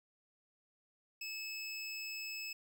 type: tone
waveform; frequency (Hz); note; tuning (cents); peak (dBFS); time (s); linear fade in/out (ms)
25% pulse; 2600; E7; -24; -37; 1.21-2.53; 5
effects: none